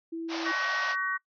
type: tone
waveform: sine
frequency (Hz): 329.6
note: E4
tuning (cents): 0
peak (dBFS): -32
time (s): 0.12-0.52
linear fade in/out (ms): 10
type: band-pass noise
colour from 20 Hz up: pink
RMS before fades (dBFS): -36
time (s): 0.28-0.96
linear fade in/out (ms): 50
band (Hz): 550 to 5800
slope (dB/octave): 96
type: harmonic tone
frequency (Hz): 377.2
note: F#4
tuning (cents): +33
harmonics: 3 / 4 / 5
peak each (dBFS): -32 / -32 / -32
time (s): 0.45-1.18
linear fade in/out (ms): 20
effects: noise-tail reverb RT60 0.1 s tail -21 dB re dry